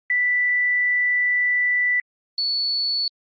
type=tone pair in turn; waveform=sine; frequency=1975.5 / 4435 Hz; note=B6 / C#8; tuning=0 / 0 cents; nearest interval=octave + major second; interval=1400 cents; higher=second; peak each=-17 / -20 dBFS; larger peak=first; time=0.1-2 / 2.38-3.08 s; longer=first; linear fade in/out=2 ms; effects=Opus 24 kbps